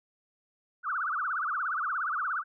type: tone with vibrato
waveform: sine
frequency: 1323 Hz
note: E6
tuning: 6 cents sharp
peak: -28 dBFS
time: 0.83-2.44 s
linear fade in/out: 50 ms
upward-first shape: triangle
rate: 17 Hz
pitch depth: 290 cents each way
effects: none